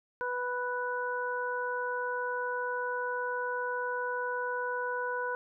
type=harmonic tone; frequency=493.9 Hz; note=B4; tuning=in tune; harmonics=1 / 2 / 3; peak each=-35 / -35 / -35 dBFS; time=0.21-5.35 s; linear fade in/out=0 ms; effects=none